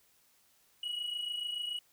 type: tone pair together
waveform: triangle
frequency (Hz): 2910 / 2937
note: F#7 / F#7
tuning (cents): -29 / -13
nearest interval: unison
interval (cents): 16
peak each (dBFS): -33 / -38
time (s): 0.83-1.79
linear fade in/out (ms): 5
effects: tanh soft clip ceiling -30 dBFS + white hiss -68 dBFS RMS until 1.92 s